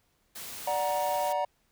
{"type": "noise", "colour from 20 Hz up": "white", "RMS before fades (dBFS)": -41, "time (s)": [0.35, 1.33], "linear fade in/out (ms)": 10}
{"type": "chord", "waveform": "triangle", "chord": "D augmented", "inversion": "none", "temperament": "equal with one note detuned", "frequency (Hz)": [587.3, 740, 941.5], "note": ["D5", "F#5", "A#5"], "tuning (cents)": [0, 0, 17], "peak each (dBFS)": -29, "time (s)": [0.67, 1.45], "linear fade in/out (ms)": 5}
{"effects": ["pink hiss -71 dBFS RMS until 1.71 s"]}